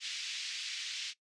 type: band-pass noise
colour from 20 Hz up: pink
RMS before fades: -40 dBFS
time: 0-1.14 s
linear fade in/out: 50 ms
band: 2400 to 5900 Hz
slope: 24 dB/octave
effects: noise-tail reverb RT60 0.1 s tail -18 dB re dry + resampled to 22050 Hz